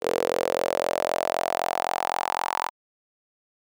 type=tone with high-pass filter sweep; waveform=sawtooth; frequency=43.88 Hz; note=F1; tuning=9 cents sharp; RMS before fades=-26 dBFS; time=0.01-2.71 s; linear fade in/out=50 ms; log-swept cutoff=460 to 930 Hz; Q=4.9; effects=none